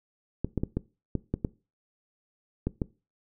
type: clicks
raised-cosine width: 3 ms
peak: -14 dBFS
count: 9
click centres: 0.446 / 0.577 / 0.635 / 0.77 / 1.153 / 1.34 / 1.448 / 2.67 / 2.818 s
effects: noise-tail reverb RT60 0.3 s tail -20 dB re dry